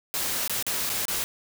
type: noise with dropouts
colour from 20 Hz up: white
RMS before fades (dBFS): -28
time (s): 0.14-1.24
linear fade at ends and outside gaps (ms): 0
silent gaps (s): 0.477-0.496 / 0.626-0.666 / 0.894-0.9 / 1.054-1.082
effects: none